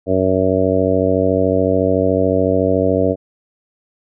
harmonic tone, 93.8 Hz, F#2, 24 cents sharp, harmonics 1 / 2 / 3 / 4 / 5 / 6 / 7, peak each -22 / -23 / -19 / -23 / -18 / -19 / -21 dBFS, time 0.06-3.16 s, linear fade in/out 50 ms, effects none

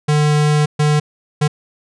square tone bursts at uneven times, 149.7 Hz, D3, 33 cents sharp, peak -12 dBFS, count 3, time 0.08-0.66 / 0.79-1 / 1.41-1.48 s, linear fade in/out 10 ms, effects resampled to 22050 Hz

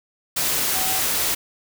sine tone in noise, 758 Hz, F#5, 42 cents sharp, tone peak -30 dBFS, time 0.74-1 s, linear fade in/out 10 ms, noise white, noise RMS -22 dBFS, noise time 0.36-1.35 s, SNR -11 dB, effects none

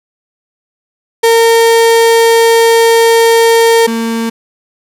35% pulse tone pair in turn, 458.5 / 228.2 Hz, A#4 / A#3, -29 / -37 cents, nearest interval octave, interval 1208 cents, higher first, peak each -3 / -11 dBFS, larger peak first, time 1.23-3.87 / 3.87-4.3 s, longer first, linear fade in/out 10 ms, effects resampled to 32000 Hz + 7-bit

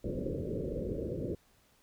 white low-pass noise, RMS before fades -36 dBFS, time 0.04-1.35 s, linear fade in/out 5 ms, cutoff 560 Hz, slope 96 dB/octave, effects pink hiss -67 dBFS RMS until 1.82 s

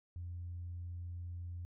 sine tone, 87.2 Hz, F2, 2 cents flat, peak -40 dBFS, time 0.16-1.65 s, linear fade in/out 0 ms, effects tanh soft clip ceiling -36 dBFS

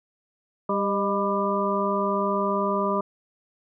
harmonic tone with a mistuned harmonic, 198.4 Hz, G3, 21 cents sharp, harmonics 1 / 2 / 3 / 5 / 6, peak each -28 / -28 / -28 / -28 / -28 dBFS, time 0.69-3.01 s, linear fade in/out 5 ms, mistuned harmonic 3, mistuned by +49 cents, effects none

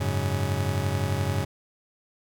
40% pulse chord, F# suspended second, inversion none, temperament just, 92.5 / 104.06 / 138.75 Hz, F#2 / G#2 / C#3, 0 / +4 / +2 cents, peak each -27 / -28 / -29 dBFS, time 0-1.45 s, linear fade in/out 10 ms, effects none

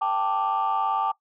sine chord, G suspended second, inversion none, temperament just, 784 / 882 / 1176 Hz, G5 / A5 / D6, 0 / +4 / +2 cents, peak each -25 dBFS, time 0.01-1.12 s, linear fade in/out 10 ms, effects noise-tail reverb RT60 0.1 s tail -19 dB re dry + tanh soft clip ceiling -16 dBFS

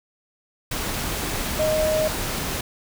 sine tone in noise, 622.3 Hz, D#5, in tune, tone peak -19 dBFS, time 1.59-2.08 s, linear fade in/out 5 ms, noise pink, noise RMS -27 dBFS, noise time 0.71-2.61 s, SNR +5 dB, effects none

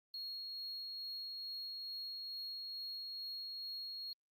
sine tone with tremolo, 4296 Hz, C8, 45 cents sharp, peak -39 dBFS, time 0.14-4.13 s, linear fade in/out 2 ms, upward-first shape sine, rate 2.3 Hz, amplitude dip 25%, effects tanh soft clip ceiling -41 dBFS + Opus 32 kbps

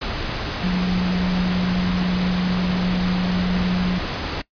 sine tone in noise, 181.2 Hz, F#3, 36 cents flat, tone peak -18 dBFS, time 0.63-3.99 s, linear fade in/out 10 ms, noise pink, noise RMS -26 dBFS, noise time 0.01-4.42 s, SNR +5 dB, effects noise-tail reverb RT60 0.1 s tail -20 dB re dry + resampled to 11025 Hz

